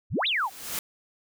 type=exponential two-way sweep; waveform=sine; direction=up then down; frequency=63.6 to 4029 to 703 Hz; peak=-23 dBFS; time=0.1-0.5 s; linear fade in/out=50 ms; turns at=0.27 s
type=noise with exponential growth; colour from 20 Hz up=white; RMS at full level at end=-29 dBFS; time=0.19-0.79 s; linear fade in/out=1 ms; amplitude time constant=130 ms
effects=none